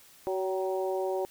harmonic tone with a mistuned harmonic, 188 Hz, F#3, 28 cents sharp, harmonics 2 / 3 / 4 / 5, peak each -30 / -33 / -36 / -41 dBFS, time 0.27-1.25 s, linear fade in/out 0 ms, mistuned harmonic 4, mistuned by +32 cents, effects white hiss -56 dBFS RMS until 1.3 s

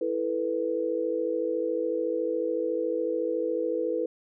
sine chord, E suspended fourth, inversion none, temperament equal, 329.6 / 440 / 493.9 Hz, E4 / A4 / B4, 0 / 0 / 0 cents, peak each -31 / -31 / -28 dBFS, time 0.01-4.06 s, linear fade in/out 5 ms, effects none

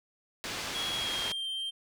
white low-pass noise, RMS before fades -37 dBFS, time 0.44-1.32 s, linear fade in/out 0 ms, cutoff 4400 Hz, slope 12 dB/octave
triangle tone with pitch glide, 3322 to 3152 Hz, G#7 to G7, 0 to +9 cents, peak -31 dBFS, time 0.74-1.71 s, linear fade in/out 20 ms, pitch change -91 cents, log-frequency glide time 0.92-1.46 s
effects none

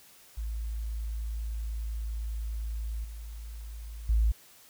sine tone with level steps, 55 Hz, A1, in tune, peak -31 / -38 / -21 dBFS, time 0.37-4.32 s, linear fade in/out 10 ms, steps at 3.04 / 4.09 s, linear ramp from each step 5 ms, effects white hiss -56 dBFS RMS until 4.69 s

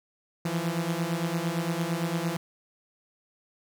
sawtooth beating tone pair, 163.9 / 172.7 Hz, E3 / F3, -10 / -19 cents, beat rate 8.8 Hz, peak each -26 dBFS, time 0.45-2.37 s, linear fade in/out 5 ms, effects none

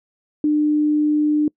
sine tone, 300 Hz, D4, 37 cents sharp, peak -14 dBFS, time 0.44-1.48 s, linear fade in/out 2 ms, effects noise-tail reverb RT60 0.1 s tail -26 dB re dry

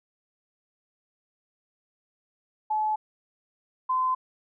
sine tone pair in turn, 859 / 1027.7 Hz, A5 / C6, -42 / -31 cents, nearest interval minor third, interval 311 cents, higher second, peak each -23 / -22 dBFS, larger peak second, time 2.7-2.96 / 3.89-4.15 s, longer neither, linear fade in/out 10 ms, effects none

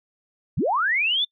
sine linear sweep, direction up, 75.2 to 3611 Hz, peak -19 dBFS, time 0.57-1.25 s, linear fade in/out 10 ms, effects noise-tail reverb RT60 0.1 s tail -26 dB re dry

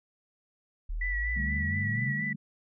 sine exponential sweep, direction up, 36.71 to 155.56 Hz, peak -30 dBFS, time 0.89-2.22 s, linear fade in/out 10 ms
sine tone with vibrato, 1955 Hz, B6, 18 cents flat, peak -30 dBFS, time 1.01-2.33 s, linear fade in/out 5 ms, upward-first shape sine, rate 4.2 Hz, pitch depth 31 cents each way
sine chord, D suspended fourth, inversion none, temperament equal with one note detuned, 147.43 / 196 / 220 Hz, D3 / G3 / A3, +7 / 0 / 0 cents, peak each -38 dBFS, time 1.36-2.36 s, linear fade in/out 10 ms
effects none

